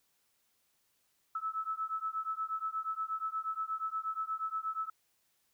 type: beating tone pair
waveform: sine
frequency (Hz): 1301 / 1309.4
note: E6 / E6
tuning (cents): -23 / -12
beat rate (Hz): 8.4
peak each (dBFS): -37 / -37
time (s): 1.35-4.9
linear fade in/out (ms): 5
effects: white hiss -75 dBFS RMS until 5.53 s